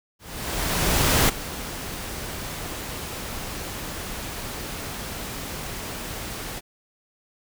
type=noise with ADSR envelope; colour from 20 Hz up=pink; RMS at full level=-18 dBFS; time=0.19-6.61 s; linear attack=1100 ms; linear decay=8 ms; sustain=-15 dB; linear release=34 ms; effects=none